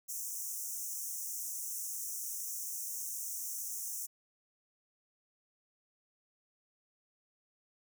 pink high-pass noise, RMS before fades -40 dBFS, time 0.08-4.07 s, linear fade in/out 20 ms, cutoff 5700 Hz, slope 96 dB/octave, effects none

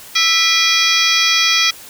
harmonic tone with a mistuned harmonic, 659.3 Hz, E5, in tune, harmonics 2 / 3 / 4 / 5 / 6 / 7 / 8 / 9, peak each -22 / -20 / -18 / -17 / -21 / -21 / -19 / -22 dBFS, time 0.15-1.71 s, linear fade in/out 10 ms, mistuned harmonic 4, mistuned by -150 cents, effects white hiss -37 dBFS RMS until 1.89 s

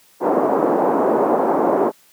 pink band-pass noise, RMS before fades -17 dBFS, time 0.2-1.92 s, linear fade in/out 50 ms, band 270 to 940 Hz, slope 24 dB/octave, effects white hiss -53 dBFS RMS until 2.12 s + high-pass 100 Hz 12 dB/octave

